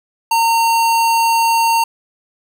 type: tone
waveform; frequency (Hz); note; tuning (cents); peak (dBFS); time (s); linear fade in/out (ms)
square; 916; A#5; -31; -12; 0.31-1.84; 5
effects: none